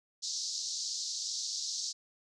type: band-pass noise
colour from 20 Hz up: white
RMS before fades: -37 dBFS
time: 0.22-1.93 s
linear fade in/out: 20 ms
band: 4100 to 6600 Hz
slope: 48 dB/octave
effects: none